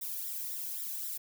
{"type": "noise with flanger", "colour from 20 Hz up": "violet", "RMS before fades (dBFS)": -38, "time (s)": [0.01, 1.18], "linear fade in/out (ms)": 10, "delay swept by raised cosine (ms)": [0.54, 1.26], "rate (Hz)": 3.8, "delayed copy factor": 0.9, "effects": []}